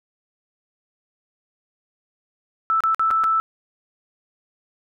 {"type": "tone with dropouts", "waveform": "sine", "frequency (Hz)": 1318.5, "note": "E6", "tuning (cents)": 0, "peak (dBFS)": -16, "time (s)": [2.7, 3.4], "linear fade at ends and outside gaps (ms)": 0, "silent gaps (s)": [[2.805, 2.837], [2.946, 2.995], [3.105, 3.111], [3.237, 3.241]], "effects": []}